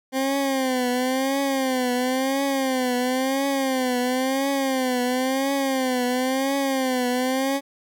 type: tone with vibrato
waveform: 20% pulse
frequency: 261.6 Hz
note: C4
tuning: in tune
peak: -16 dBFS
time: 0.12-7.61 s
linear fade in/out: 50 ms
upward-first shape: triangle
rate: 0.97 Hz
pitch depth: 110 cents each way
effects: none